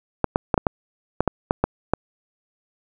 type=clicks; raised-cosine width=1 ms; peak=-3 dBFS; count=10; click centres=0.243 / 0.359 / 0.542 / 0.578 / 0.668 / 1.206 / 1.277 / 1.509 / 1.64 / 1.936 s; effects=none